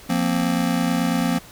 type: chord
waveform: square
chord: F suspended fourth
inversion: none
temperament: just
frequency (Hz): 174.61 / 232.8 / 261.9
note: F3 / Bb3 / C4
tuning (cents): 0 / -2 / +2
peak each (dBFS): -24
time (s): 0.09-1.39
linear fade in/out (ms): 10
effects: pink hiss -44 dBFS RMS until 1.51 s